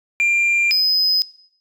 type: tone pair in turn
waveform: sine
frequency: 2384 / 5039 Hz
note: D7 / D#8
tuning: +25 / +21 cents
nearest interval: octave + minor second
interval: 1296 cents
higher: second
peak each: -11 dBFS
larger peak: neither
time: 0.2-0.71 / 0.71-1.22 s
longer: neither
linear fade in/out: 0 ms
effects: noise-tail reverb RT60 0.6 s tail -21 dB re dry + tanh soft clip ceiling -13 dBFS